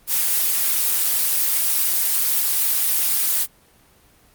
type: noise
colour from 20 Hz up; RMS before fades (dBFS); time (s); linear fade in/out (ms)
blue; -19; 0.07-3.47; 50
effects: pink hiss -54 dBFS RMS until 4.34 s + Opus 24 kbps